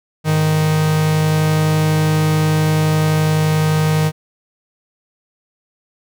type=tone pair together; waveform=45% pulse; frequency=103.83 / 155.57 Hz; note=G#2 / D#3; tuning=0 / 0 cents; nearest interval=perfect fifth; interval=700 cents; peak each=-23 / -13 dBFS; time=0.24-4.12 s; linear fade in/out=50 ms; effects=none